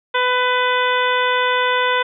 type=harmonic tone with a mistuned harmonic; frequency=499.3 Hz; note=B4; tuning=19 cents sharp; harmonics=1 / 2 / 3 / 4 / 5 / 6 / 7; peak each=-21 / -19 / -21 / -24 / -28 / -29 / -26 dBFS; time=0.14-2.03 s; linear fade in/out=10 ms; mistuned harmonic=6; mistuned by=+15 cents; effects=none